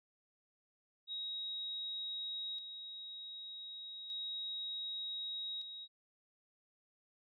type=tone with tremolo; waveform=sine; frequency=3798 Hz; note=A#7; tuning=32 cents sharp; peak=-39 dBFS; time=1.07-5.88 s; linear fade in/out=50 ms; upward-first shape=square; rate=0.33 Hz; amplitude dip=50%; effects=none